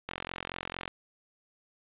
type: click train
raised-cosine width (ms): 0.3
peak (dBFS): -18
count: 36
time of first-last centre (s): 0.09-0.878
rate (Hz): 44.4
effects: resampled to 8000 Hz + 10-bit